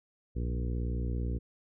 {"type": "harmonic tone with a mistuned harmonic", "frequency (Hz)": 60.1, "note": "B1", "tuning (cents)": -46, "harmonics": [1, 2, 3, 4, 5, 6, 7, 8], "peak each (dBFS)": [-31, -37, -41, -43, -45, -47, -48, -49], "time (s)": [0.35, 1.39], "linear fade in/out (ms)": 20, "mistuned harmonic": 1, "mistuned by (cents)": 68, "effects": []}